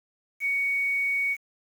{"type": "tone with quantisation", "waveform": "sine", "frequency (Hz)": 2235, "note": "C#7", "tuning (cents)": 14, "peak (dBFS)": -23, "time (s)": [0.4, 1.37], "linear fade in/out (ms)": 50, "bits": 8, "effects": []}